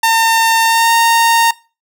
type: tone with pitch glide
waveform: sawtooth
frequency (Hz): 907 to 921.8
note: A#5 to A#5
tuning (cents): -48 to -20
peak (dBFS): -5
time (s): 0.03-1.51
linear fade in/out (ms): 5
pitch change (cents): +28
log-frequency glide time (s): 0.64-0.93
effects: noise-tail reverb RT60 0.3 s tail -20 dB re dry